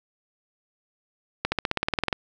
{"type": "accelerating click train", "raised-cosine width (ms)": 0.3, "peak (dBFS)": -7, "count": 13, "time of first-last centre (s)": [1.45, 2.128], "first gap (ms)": 70, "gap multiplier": 0.96, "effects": []}